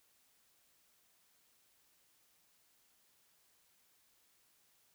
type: silence
effects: white hiss -72 dBFS RMS until 4.94 s